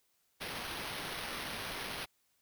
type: noise with sample-and-hold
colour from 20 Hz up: white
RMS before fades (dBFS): -41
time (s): 0.4-2.06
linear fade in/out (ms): 20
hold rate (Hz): 7350
effects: white hiss -75 dBFS RMS until 2.41 s